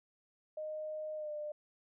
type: tone with pitch glide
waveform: sine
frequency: 617 to 599.4 Hz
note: D#5 to D5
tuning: -15 to +35 cents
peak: -38 dBFS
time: 0.57-1.52 s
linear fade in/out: 5 ms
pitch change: -50 cents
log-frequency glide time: 1.16-1.31 s
effects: none